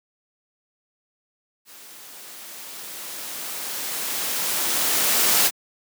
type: noise with level ramp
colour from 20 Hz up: white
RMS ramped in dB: -45 to -17 dBFS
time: 1.65-5.51 s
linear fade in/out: 50 ms
effects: high-pass 200 Hz 12 dB/octave